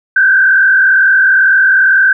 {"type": "tone with frequency modulation", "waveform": "sine", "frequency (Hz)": 1555, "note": "G6", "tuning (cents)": -14, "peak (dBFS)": -5, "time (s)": [0.16, 2.13], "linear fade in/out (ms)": 5, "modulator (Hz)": 42.2, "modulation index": 1.3, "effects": []}